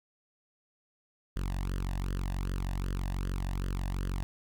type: tone with flanger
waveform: sawtooth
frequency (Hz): 46.25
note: F#1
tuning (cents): 0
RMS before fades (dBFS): -33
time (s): 1.36-4.23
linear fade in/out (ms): 0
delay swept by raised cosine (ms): 0.63 to 1.13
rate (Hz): 2.6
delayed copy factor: +1
effects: none